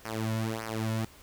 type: tone with flanger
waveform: sawtooth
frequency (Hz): 111.2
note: A2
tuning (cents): +19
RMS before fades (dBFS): -32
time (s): 0.05-1.05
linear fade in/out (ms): 5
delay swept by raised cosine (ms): 0.26 to 2.56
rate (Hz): 1.7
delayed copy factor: -1
effects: pink hiss -54 dBFS RMS until 1.22 s